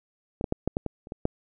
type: clicks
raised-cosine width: 2 ms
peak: -17 / -13 / -11 / -11 / -12 / -16 / -30 / -20 / -10 dBFS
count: 9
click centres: 0.411 / 0.442 / 0.524 / 0.676 / 0.769 / 0.863 / 1.071 / 1.121 / 1.254 s
effects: none